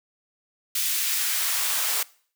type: noise with high-pass filter sweep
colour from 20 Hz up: white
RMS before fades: -25 dBFS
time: 0.75-2.03 s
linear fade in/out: 5 ms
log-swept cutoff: 2700 to 640 Hz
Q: 0.84
effects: noise-tail reverb RT60 0.5 s tail -22 dB re dry